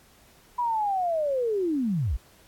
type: linear sweep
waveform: sine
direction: down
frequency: 987.8 to 43.98 Hz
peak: -23 dBFS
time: 0.58-2.17 s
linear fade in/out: 10 ms
effects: pink hiss -57 dBFS RMS until 2.47 s + AAC 64 kbps